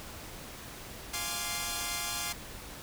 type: chord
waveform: 5% pulse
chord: D half-diminished seventh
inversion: first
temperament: equal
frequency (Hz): 698.5 / 830.6 / 1046.5 / 1174.7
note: F5 / Ab5 / C6 / D6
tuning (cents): 0 / 0 / 0 / 0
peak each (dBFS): -27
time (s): 1.13-2.33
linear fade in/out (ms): 10
effects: pink hiss -45 dBFS RMS until 2.82 s